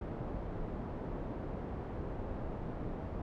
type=low-pass noise; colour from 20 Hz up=pink; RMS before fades=-40 dBFS; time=0.01-3.22 s; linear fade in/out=5 ms; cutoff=730 Hz; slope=12 dB/octave; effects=none